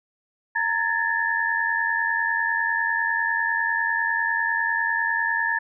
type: tone cluster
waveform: sine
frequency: 924 / 1700 / 1790 Hz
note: A#5 / G#6 / A6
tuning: -16 / +40 / +29 cents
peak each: -27 / -24 / -25 dBFS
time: 0.55-5.59 s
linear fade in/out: 10 ms
effects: none